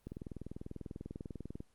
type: click train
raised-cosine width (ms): 3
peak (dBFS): -30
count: 32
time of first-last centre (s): 0.07-1.605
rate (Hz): 20.2
effects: pink hiss -73 dBFS RMS until 1.74 s + Opus 24 kbps